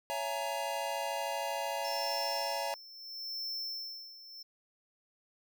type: chord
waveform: square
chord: A# half-diminished seventh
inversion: first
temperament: just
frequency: 559.4 / 671.3 / 839.1 / 932.3 Hz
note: C#5 / E5 / G#5 / A#5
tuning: +16 / +31 / +18 / 0 cents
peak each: -40 dBFS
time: 0.1-2.74 s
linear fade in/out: 0 ms
type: tone with tremolo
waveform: square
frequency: 5340 Hz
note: E8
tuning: 22 cents sharp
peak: -36 dBFS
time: 1.84-4.43 s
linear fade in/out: 10 ms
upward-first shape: sine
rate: 0.74 Hz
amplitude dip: 80%
effects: none